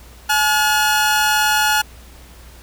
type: tone pair together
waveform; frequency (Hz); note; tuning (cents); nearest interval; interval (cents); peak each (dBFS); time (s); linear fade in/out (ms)
sawtooth; 854.4 / 1437; G#5 / F6; +49 / +49; major sixth; 900; -13; 0.29-1.82; 10
effects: added 60 Hz sine -41 dBFS peak until 2.62 s + pink hiss -45 dBFS RMS until 2.62 s